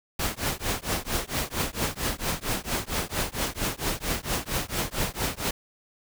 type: noise with tremolo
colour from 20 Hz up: pink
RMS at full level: -25 dBFS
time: 0.19-5.51 s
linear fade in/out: 5 ms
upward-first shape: triangle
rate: 4.4 Hz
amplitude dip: 100%
effects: none